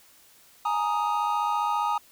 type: chord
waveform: triangle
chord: Ab suspended second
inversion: none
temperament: equal with one note detuned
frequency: 837.4 / 932.3 / 1244.5 Hz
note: Ab5 / Bb5 / Eb6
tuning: +14 / 0 / 0 cents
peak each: -26 dBFS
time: 0.65-1.98 s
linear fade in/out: 5 ms
effects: white hiss -56 dBFS RMS until 2.11 s